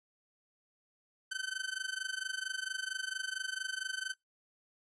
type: tone with amplitude modulation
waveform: sawtooth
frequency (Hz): 1533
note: G6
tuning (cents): -39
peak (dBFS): -29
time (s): 1.31-4.14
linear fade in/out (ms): 10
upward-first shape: sine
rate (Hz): 24.4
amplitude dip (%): 90
effects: noise-tail reverb RT60 0.2 s tail -26 dB re dry + resampled to 24000 Hz

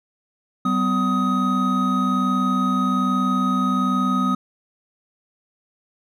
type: tone cluster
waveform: triangle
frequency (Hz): 191.2 / 252.4 / 1256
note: G3 / B3 / D#6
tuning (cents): -43 / +38 / +16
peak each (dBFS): -20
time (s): 0.65-4.35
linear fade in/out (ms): 5
effects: none

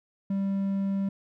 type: tone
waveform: triangle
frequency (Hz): 196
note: G3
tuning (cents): 0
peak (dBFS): -23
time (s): 0.3-1.09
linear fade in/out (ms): 5
effects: none

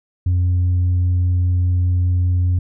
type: tone with tanh clipping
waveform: sine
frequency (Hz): 89.5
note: F2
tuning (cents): +43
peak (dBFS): -14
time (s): 0.26-2.59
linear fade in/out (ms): 5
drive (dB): 1
effects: none

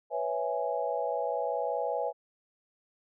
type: chord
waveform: sine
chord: C# minor seventh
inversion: third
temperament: equal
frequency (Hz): 493.9 / 554.4 / 659.3 / 830.6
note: B4 / C#5 / E5 / G#5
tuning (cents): 0 / 0 / 0 / 0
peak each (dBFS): -34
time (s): 0.1-2.13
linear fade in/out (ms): 50
effects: none

